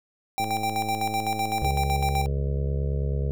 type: tone with tremolo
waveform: square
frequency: 784 Hz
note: G5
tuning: in tune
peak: -24 dBFS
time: 0.38-2.26 s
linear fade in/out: 0 ms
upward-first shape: square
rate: 7.9 Hz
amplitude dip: 60%
type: click train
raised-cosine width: 2 ms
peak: -22 dBFS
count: 137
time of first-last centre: 0.4-1.671 s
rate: 107 Hz
type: harmonic tone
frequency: 69.3 Hz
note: C#2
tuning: in tune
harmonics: 1 / 2 / 3 / 5 / 6 / 7 / 8 / 9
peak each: -25 / -28 / -39 / -45 / -37 / -38 / -45 / -45 dBFS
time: 1.62-3.31 s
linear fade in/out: 0 ms
effects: none